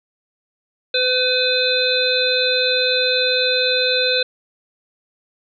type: harmonic tone with a mistuned harmonic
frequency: 506 Hz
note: B4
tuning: 42 cents sharp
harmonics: 1 / 3 / 5 / 7 / 8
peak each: -20 / -24 / -24 / -22 / -20 dBFS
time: 0.94-4.23 s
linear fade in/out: 5 ms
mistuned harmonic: 7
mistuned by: +19 cents
effects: none